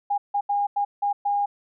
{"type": "tone bursts at uneven times", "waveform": "sine", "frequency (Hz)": 813, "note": "G#5", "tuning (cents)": -37, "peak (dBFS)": -20, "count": 6, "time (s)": [[0.1, 0.18], [0.34, 0.41], [0.49, 0.67], [0.76, 0.85], [1.02, 1.13], [1.25, 1.46]], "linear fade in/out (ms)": 10, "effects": []}